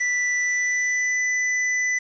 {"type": "tone with pitch glide", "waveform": "square", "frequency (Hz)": [1975.5, 1996.1], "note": ["B6", "B6"], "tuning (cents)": [0, 18], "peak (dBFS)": -21, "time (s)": [0, 1.99], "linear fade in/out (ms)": 10, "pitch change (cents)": 18, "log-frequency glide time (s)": [0.35, 1.19], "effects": ["resampled to 16000 Hz", "8-bit"]}